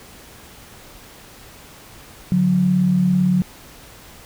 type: tone pair together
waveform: sine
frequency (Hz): 144.78 / 182.7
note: D3 / F#3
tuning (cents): -24 / -22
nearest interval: major third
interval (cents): 402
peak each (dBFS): -22 / -14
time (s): 2.32-3.42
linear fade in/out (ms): 0
effects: pink hiss -43 dBFS RMS until 4.25 s